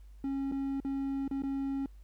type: tone with dropouts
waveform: triangle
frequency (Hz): 273.3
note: C#4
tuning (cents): -24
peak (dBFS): -29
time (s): 0.24-1.86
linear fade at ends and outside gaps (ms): 2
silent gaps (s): 0.515-0.521 / 0.802-0.848 / 1.279-1.311 / 1.422-1.435
effects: added 50 Hz sine -49 dBFS peak until 2.03 s + pink hiss -72 dBFS RMS until 2.03 s